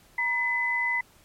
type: tone pair together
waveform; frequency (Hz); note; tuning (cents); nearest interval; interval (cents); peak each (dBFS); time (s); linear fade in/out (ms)
sine; 952 / 2013; A#5 / B6; +36 / +33; octave + minor second; 1297; -31 / -24; 0.18-1.01; 5
effects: pink hiss -58 dBFS RMS until 1.24 s + MP3 64 kbps